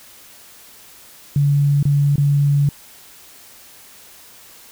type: tone with dropouts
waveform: sine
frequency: 142.9 Hz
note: D3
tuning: 47 cents flat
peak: -12 dBFS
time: 1.36-2.69 s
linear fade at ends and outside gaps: 2 ms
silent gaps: 1.828-1.853 / 2.158-2.18 s
effects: white hiss -44 dBFS RMS until 4.71 s